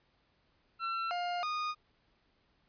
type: tone with pitch steps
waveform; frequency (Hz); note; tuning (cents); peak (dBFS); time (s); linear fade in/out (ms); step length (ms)
40% pulse; 1349 / 706 / 1231; E6 / F5 / D#6; +40 / +19 / -19; -32; 0.79-1.75; 50; 320
effects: pink hiss -72 dBFS RMS until 2.68 s + resampled to 11025 Hz